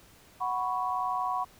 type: chord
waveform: sine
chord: F# suspended fourth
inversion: none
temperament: equal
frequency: 740 / 987.8 / 1108.7 Hz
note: F#5 / B5 / C#6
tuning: 0 / 0 / 0 cents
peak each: -32 dBFS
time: 0.4-1.45 s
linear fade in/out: 20 ms
effects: pink hiss -57 dBFS RMS until 1.59 s